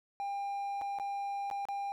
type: tone with dropouts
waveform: triangle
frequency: 800 Hz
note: G5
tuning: 35 cents sharp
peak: -32 dBFS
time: 0.2-1.92 s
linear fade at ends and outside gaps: 0 ms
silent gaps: 0.813-0.818 / 0.987-0.998 / 1.501-1.512 / 1.653-1.686 s
effects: none